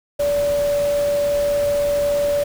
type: tone in noise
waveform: sine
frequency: 577 Hz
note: D5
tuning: 31 cents flat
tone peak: -16 dBFS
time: 0.19-2.44 s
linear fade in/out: 10 ms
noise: pink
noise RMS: -32 dBFS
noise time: 0.19-2.44 s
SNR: +13 dB
effects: none